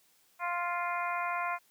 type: harmonic tone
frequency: 349.2 Hz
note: F4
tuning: in tune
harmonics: 2 / 3 / 4 / 5 / 6 / 7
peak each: -36 / -34 / -38 / -45 / -40 / -42 dBFS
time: 0.39-1.59 s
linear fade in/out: 50 ms
effects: white hiss -67 dBFS RMS until 1.7 s + high-pass 100 Hz 12 dB/octave